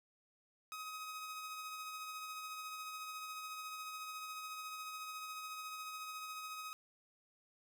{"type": "tone with tremolo", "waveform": "sawtooth", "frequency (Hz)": 1264, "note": "D#6", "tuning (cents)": 27, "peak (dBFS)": -39, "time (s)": [0.72, 6.73], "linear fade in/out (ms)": 0, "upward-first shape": "triangle", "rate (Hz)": 14, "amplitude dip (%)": 35, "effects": []}